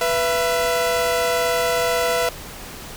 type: tone pair together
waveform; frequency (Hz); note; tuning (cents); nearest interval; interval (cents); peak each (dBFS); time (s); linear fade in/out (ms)
sawtooth; 492.7 / 671; B4 / E5; -4 / +31; perfect fourth; 535; -17 / -17; 0.01-2.29; 2
effects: pink hiss -36 dBFS RMS until 2.96 s